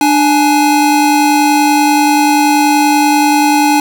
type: tone pair together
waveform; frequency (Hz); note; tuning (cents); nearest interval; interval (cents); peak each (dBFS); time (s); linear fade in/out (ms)
square; 296.8 / 840; D4 / G#5; +18 / +19; octave + tritone; 1801; -11; 0.01-3.8; 2
effects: none